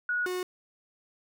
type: tone pair in turn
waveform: sine / 45% pulse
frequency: 1458 / 364.5 Hz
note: F#6 / F#4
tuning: -26 / -26 cents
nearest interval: 2 octaves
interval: 2400 cents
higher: first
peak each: -26 / -30 dBFS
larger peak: first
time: 0.09-0.26 / 0.26-0.43 s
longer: neither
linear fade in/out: 2 ms
effects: none